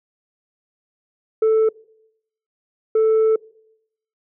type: tone bursts at uneven times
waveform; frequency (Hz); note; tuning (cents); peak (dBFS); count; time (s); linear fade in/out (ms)
sine; 440.4; A4; +2; -10; 2; 1.42-1.69 / 2.95-3.36; 5
effects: noise-tail reverb RT60 0.8 s tail -25 dB re dry + tanh soft clip ceiling -12 dBFS